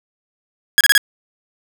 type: tone bursts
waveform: sawtooth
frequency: 1661.2 Hz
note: G#6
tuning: in tune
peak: -4 dBFS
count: 4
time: 0.78-0.978 s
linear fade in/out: 0 ms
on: 27 ms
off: 30 ms
effects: none